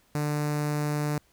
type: tone with notch filter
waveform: sawtooth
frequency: 148.5 Hz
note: D3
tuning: 20 cents sharp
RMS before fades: -28 dBFS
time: 0.15-1.18 s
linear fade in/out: 0 ms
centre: 3200 Hz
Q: 1.6
effects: pink hiss -64 dBFS RMS until 1.32 s